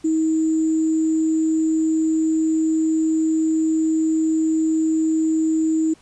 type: tone with sample-and-hold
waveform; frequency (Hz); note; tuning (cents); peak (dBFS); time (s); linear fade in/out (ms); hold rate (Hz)
sine; 317.8; D#4; +37; -16; 0.04-5.94; 10; 7350
effects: pink hiss -53 dBFS RMS until 6.01 s + resampled to 22050 Hz